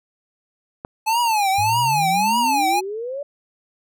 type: click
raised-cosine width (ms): 1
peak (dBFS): -16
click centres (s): 0.849
type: tone with vibrato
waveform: square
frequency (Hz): 858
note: A5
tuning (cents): -44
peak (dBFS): -17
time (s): 1.06-2.81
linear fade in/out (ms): 20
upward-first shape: triangle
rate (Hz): 1.7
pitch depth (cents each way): 220
type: exponential sweep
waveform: sine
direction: up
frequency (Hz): 96.6 to 587.3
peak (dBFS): -25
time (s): 1.58-3.23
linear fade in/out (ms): 5
effects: none